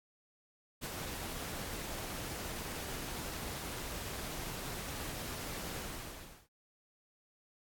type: noise with ADSR envelope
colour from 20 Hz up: pink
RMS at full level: -39 dBFS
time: 0.81-6.48 s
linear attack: 31 ms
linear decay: 41 ms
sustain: -3 dB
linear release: 710 ms
effects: AAC 64 kbps